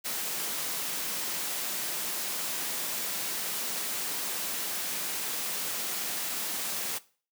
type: high-pass noise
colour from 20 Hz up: white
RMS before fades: -33 dBFS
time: 0.04-6.99 s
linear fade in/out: 20 ms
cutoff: 150 Hz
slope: 24 dB/octave
effects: noise-tail reverb RT60 0.4 s tail -19 dB re dry